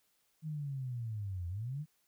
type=linear two-way sweep; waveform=sine; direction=down then up; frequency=159.2 to 84.4 to 159.2 Hz; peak=-36 dBFS; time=0.42-1.86 s; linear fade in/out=50 ms; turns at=1.48 s; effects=white hiss -75 dBFS RMS until 2.07 s